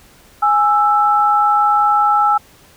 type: tone pair together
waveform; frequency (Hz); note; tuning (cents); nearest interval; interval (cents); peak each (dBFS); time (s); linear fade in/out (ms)
sine; 830.6 / 1322.7; G#5 / E6; 0 / +5; minor sixth; 805; -13; 0.42-2.38; 10
effects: pink hiss -47 dBFS RMS until 2.76 s